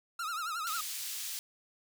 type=tone with vibrato; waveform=45% pulse; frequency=1318.5 Hz; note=E6; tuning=in tune; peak=-34 dBFS; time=0.19-0.81 s; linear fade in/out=5 ms; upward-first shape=triangle; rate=11 Hz; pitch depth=140 cents each way
type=high-pass noise; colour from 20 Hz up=pink; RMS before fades=-39 dBFS; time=0.67-1.39 s; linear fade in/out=0 ms; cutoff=3900 Hz; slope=12 dB/octave
effects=none